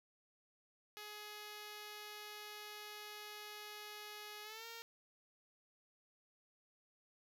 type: tone with pitch glide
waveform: 5% pulse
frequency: 420 to 460.7 Hz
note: G#4 to A#4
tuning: +19 to -20 cents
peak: -37 dBFS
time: 0.97-4.82 s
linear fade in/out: 0 ms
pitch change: +161 cents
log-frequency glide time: 4.43-4.66 s
effects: none